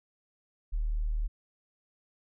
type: tone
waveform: sine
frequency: 38.32 Hz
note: D#1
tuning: 26 cents flat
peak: -27 dBFS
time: 0.72-1.28 s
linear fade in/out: 20 ms
effects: none